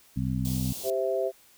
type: harmonic tone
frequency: 64 Hz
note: C2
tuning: 38 cents flat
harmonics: 1 / 2 / 3 / 4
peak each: -34 / -29 / -31 / -33 dBFS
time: 0.16-0.73 s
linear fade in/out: 10 ms
type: band-stop noise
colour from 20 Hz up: white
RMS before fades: -38 dBFS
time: 0.45-0.9 s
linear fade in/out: 0 ms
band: 820 to 3100 Hz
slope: 24 dB/octave
type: chord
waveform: sine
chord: C major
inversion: second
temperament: equal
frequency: 392 / 523.3 / 659.3 Hz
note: G4 / C5 / E5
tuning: 0 / 0 / 0 cents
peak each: -29 dBFS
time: 0.83-1.32 s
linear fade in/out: 50 ms
effects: white hiss -58 dBFS RMS until 1.57 s